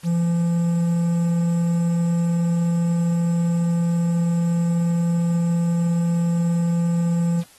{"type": "tone with quantisation", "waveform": "triangle", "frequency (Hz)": 170.2, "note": "F3", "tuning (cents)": -44, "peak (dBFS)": -15, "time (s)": [0.03, 7.44], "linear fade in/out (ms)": 50, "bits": 7, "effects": ["white hiss -51 dBFS RMS until 7.58 s", "AAC 32 kbps"]}